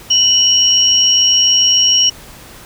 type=tone pair together; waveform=sine; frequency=2966 / 5599 Hz; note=F#7 / F8; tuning=+4 / +4 cents; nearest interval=major seventh; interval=1100 cents; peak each=-11 dBFS; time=0.1-2.1 s; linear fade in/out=10 ms; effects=pink hiss -37 dBFS RMS until 2.65 s